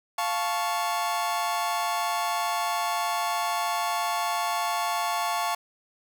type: chord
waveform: 40% pulse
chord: F augmented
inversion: none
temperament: equal with one note detuned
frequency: 698.5 / 875.4 / 1108.7 Hz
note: F5 / A5 / C#6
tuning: 0 / -9 / 0 cents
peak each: -29 dBFS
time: 0.18-5.55 s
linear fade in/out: 5 ms
effects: none